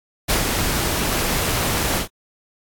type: noise with ADSR envelope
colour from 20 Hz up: pink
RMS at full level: -17 dBFS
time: 0.28-2.08 s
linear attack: 22 ms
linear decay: 110 ms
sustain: -4 dB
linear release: 100 ms
effects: AAC 64 kbps